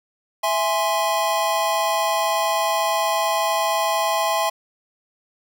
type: chord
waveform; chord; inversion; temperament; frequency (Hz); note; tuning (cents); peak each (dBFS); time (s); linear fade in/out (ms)
square; E augmented; none; equal; 659.3 / 830.6 / 1046.5; E5 / G#5 / B#5; 0 / 0 / 0; -24; 0.43-4.5; 10
effects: none